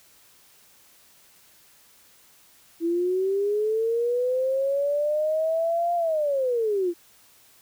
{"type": "linear two-way sweep", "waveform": "sine", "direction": "up then down", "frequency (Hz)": [329.6, 698.5, 334.1], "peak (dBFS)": -21, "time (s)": [2.8, 6.94], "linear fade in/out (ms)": 50, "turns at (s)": 5.95, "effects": ["white hiss -56 dBFS RMS until 7.61 s"]}